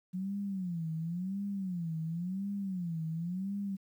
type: tone with vibrato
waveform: sine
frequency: 179.5 Hz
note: F3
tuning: 48 cents sharp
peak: -33 dBFS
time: 0.13-3.77 s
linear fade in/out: 20 ms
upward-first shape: sine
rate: 0.94 Hz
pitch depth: 200 cents each way
effects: 11-bit